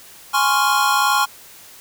square chord, Db major seventh, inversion second, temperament equal, 830.6 / 1046.5 / 1108.7 / 1396.9 Hz, Ab5 / C6 / Db6 / F6, 0 / 0 / 0 / 0 cents, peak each -21 dBFS, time 0.33-1.26 s, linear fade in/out 20 ms, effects white hiss -43 dBFS RMS until 1.8 s

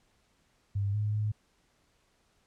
sine tone with pitch steps, 100 / 105.2 / 106.2 Hz, G2 / G#2 / G#2, +35 / +23 / +39 cents, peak -27 dBFS, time 0.75-1.32 s, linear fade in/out 10 ms, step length 190 ms, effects pink hiss -70 dBFS RMS until 2.46 s + low-pass 9000 Hz 12 dB/octave

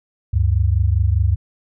sine tone pair together, 73.04 / 98 Hz, D2 / G2, -9 / 0 cents, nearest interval perfect fourth, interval 509 cents, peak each -16 dBFS, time 0.33-1.36 s, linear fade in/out 10 ms, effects none

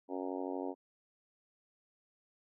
harmonic tone, 92.5 Hz, F#2, in tune, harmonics 3 / 4 / 5 / 6 / 7 / 8 / 9 / 10, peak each -40 / -42 / -44 / -46 / -47 / -48 / -49 / -50 dBFS, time 0.08-0.75 s, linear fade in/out 50 ms, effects none

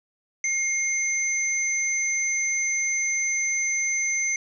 sine tone pair together, 2137 / 6143 Hz, C7 / G8, +36 / -36 cents, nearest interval octave + tritone, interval 1828 cents, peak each -25 dBFS, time 0.44-4.36 s, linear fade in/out 2 ms, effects none

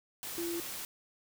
sine tone in noise, 340.6 Hz, F4, 43 cents flat, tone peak -34 dBFS, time 0.38-0.6 s, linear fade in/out 0 ms, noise white, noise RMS -41 dBFS, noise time 0.23-0.85 s, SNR +4 dB, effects none

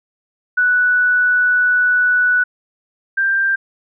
sine tone pair in turn, 1480 / 1581 Hz, F#6 / G6, 0 / +14 cents, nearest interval minor second, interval 114 cents, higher second, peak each -11 / -13 dBFS, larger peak first, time 0.57-2.44 / 3.17-3.56 s, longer first, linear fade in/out 10 ms, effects none

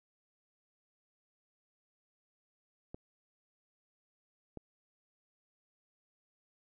clicks, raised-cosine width 2 ms, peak -30 dBFS, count 2, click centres 2.945 / 4.573 s, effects none

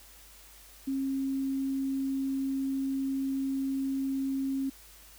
sine tone, 270 Hz, C#4, 45 cents flat, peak -28 dBFS, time 0.87-4.7 s, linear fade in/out 10 ms, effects added 50 Hz sine -57 dBFS peak until 5.18 s + white hiss -54 dBFS RMS until 5.18 s

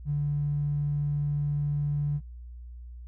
triangle tone with tanh clipping, 145.8 Hz, D3, 12 cents flat, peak -24 dBFS, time 0.05-2.21 s, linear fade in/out 50 ms, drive 2 dB, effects noise-tail reverb RT60 0.1 s tail -19 dB re dry + added 60 Hz sine -40 dBFS peak until 3.07 s

